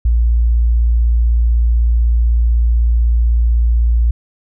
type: tone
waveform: sine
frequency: 58 Hz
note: A#1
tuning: 8 cents flat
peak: -9 dBFS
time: 0.05-4.11 s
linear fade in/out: 5 ms
effects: none